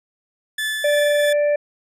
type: tone with tremolo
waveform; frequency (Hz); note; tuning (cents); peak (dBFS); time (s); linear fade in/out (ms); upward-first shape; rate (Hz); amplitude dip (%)
30% pulse; 1739; A6; -21; -18; 0.58-1.33; 5; triangle; 3.1; 35
type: harmonic tone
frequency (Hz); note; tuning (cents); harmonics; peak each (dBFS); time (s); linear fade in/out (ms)
587.3; D5; 0; 1 / 3 / 4; -15 / -31 / -35; 0.84-1.56; 5
effects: resampled to 32000 Hz

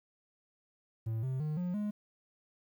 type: tone with pitch steps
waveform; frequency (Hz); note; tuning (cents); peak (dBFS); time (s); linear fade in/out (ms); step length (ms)
triangle; 111.8 / 130.67 / 152.72 / 178.5 / 208.6; A2 / C3 / D#3 / F3 / G#3; +28 / -2 / -32 / +38 / +8; -30; 1.06-1.91; 10; 170
effects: 11-bit

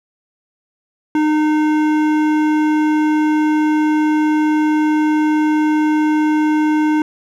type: tone with hard clipping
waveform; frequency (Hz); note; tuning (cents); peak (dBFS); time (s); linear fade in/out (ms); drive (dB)
triangle; 305.9; D#4; -29; -14; 1.15-7.02; 2; 17
effects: none

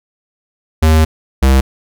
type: tone pair in turn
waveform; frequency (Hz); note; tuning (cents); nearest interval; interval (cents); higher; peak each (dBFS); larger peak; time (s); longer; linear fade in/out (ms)
square; 79 / 66.43; D#2 / C2; +27 / +27; minor third; 300; first; -7; neither; 0.82-1.05 / 1.42-1.61; first; 10
effects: none

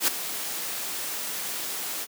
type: noise with ADSR envelope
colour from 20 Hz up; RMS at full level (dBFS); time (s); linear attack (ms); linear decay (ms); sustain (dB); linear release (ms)
white; -20; 0-2.07; 77; 8; -12; 46
effects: high-pass 200 Hz 12 dB/octave

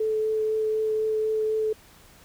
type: tone with vibrato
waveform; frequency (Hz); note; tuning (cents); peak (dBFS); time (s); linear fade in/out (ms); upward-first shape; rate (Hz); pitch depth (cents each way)
sine; 435; A4; -20; -22; 0-1.73; 5; triangle; 4; 10
effects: pink hiss -53 dBFS RMS until 2.24 s

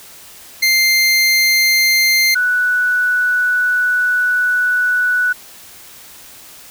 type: tone pair in turn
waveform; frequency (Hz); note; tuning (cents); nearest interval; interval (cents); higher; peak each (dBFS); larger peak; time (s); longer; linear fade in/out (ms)
25% pulse / sine; 2100 / 1480.2; C7 / F#6; +6 / 0; tritone; 606; first; -7 / -12; first; 0.62-2.35 / 2.35-5.33; second; 10
effects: white hiss -39 dBFS RMS until 6.7 s

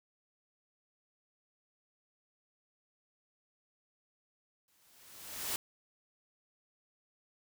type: noise with exponential growth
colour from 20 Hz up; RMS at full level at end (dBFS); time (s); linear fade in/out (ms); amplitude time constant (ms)
white; -34; 4.68-5.56; 1; 190
effects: none

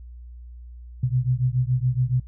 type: beating tone pair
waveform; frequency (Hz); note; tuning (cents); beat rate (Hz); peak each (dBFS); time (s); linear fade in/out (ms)
sine; 123.47 / 130.57; B2 / C3; 0 / -3; 7.1; -22 / -23; 1.03-2.2; 5
effects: noise-tail reverb RT60 0.1 s tail -22 dB re dry + added 60 Hz sine -38 dBFS peak until 2.27 s

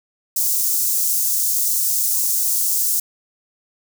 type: high-pass noise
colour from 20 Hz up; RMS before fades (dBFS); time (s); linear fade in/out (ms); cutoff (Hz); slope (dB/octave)
white; -19; 0.36-3; 5; 6000; 24
effects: none

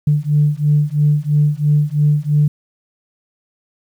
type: beating tone pair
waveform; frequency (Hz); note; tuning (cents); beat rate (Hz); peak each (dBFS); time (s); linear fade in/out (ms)
sine; 146.83 / 149.83; D3 / D3; 0 / +35; 3; -14; 0.07-2.48; 5
effects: tanh soft clip ceiling -4 dBFS + 8-bit

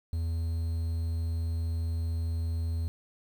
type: tone with quantisation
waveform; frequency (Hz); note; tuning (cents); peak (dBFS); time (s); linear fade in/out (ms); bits
triangle; 82.41; E2; 0; -26; 0.13-2.88; 0; 9
effects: none

